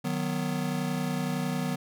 square chord, B major, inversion first, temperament just, 154.34 / 185.21 / 246.9 Hz, D#3 / F#3 / B3, -14 / +2 / 0 cents, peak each -33 dBFS, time 0.04-1.76 s, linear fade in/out 10 ms, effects none

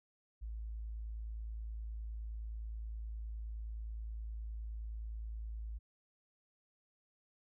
sine tone, 54.8 Hz, A1, 6 cents flat, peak -40 dBFS, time 0.41-5.79 s, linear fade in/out 20 ms, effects none

